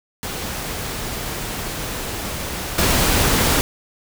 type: noise with level steps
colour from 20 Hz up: pink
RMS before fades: -27 / -17 dBFS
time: 0.23-3.61 s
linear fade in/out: 0 ms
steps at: 2.78 s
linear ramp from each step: 5 ms
effects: none